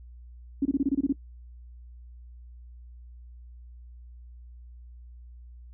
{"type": "tone bursts", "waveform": "sine", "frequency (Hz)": 277.2, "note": "C#4", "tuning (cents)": 0, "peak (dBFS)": -20, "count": 9, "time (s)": [0.62, 1.126], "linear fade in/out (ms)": 5, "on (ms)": 34, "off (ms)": 25, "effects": ["noise-tail reverb RT60 0.1 s tail -19 dB re dry", "added 60 Hz sine -44 dBFS peak until 5.73 s"]}